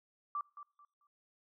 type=tone with echo; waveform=sine; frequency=1168 Hz; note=D6; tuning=10 cents flat; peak=-34 dBFS; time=0.35-0.41 s; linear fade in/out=2 ms; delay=220 ms; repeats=3; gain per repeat=-12 dB; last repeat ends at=1.07 s; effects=noise-tail reverb RT60 0.6 s tail -26 dB re dry